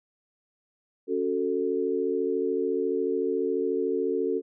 sine chord, F# minor, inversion second, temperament just, 277.5 / 370 / 444 Hz, C#4 / F#4 / A4, +2 / 0 / +16 cents, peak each -31 / -28 / -27 dBFS, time 1.07-4.42 s, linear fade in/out 50 ms, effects none

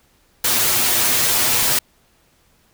white noise with comb filter, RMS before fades -17 dBFS, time 0.44-1.79 s, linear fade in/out 5 ms, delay 8.2 ms, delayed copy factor +0.8, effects pink hiss -58 dBFS RMS until 2.73 s

